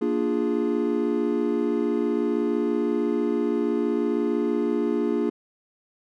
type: chord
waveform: triangle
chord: Bb dominant seventh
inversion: none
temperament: equal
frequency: 233.1 / 293.7 / 349.2 / 415.3 Hz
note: Bb3 / D4 / F4 / Ab4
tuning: 0 / 0 / 0 / 0 cents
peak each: -25 dBFS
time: 0.01-5.3 s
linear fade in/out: 10 ms
effects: none